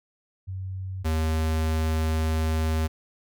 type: tone pair in turn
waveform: sine / square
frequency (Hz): 94.4 / 79.38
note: F#2 / D#2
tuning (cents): +35 / +35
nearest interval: minor third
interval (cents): 300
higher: first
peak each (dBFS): -30 / -23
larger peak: second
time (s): 0.47-1.04 / 1.04-2.88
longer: second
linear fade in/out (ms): 20
effects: none